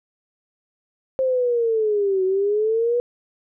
sine linear two-way sweep, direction down then up, 530 to 371.7 to 487.8 Hz, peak -17 dBFS, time 1.19-3 s, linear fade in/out 0 ms, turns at 2.24 s, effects none

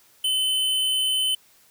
square tone, 3043 Hz, F#7, 48 cents sharp, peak -21 dBFS, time 0.24-1.35 s, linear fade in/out 5 ms, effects white hiss -57 dBFS RMS until 1.7 s

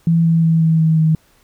sine tone with pitch steps, 166.3 / 164.67 / 163.07 / 161.47 / 159.89 / 158.33 Hz, E3 / E3 / E3 / E3 / D#3 / D#3, +16 / -2 / -18 / -35 / +47 / +31 cents, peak -10 dBFS, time 0.07-1.15 s, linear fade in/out 2 ms, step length 180 ms, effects pink hiss -55 dBFS RMS until 1.43 s

